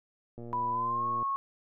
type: click train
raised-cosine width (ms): 2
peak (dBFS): -31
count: 101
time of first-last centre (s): 0.38-1.227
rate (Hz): 118
type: tone with pitch glide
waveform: sine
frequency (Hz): 987.8 to 1096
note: B5 to C#6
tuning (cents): 0 to -20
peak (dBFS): -28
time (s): 0.53-1.36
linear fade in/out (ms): 0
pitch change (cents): +180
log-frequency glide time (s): 0.7-1.07
effects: none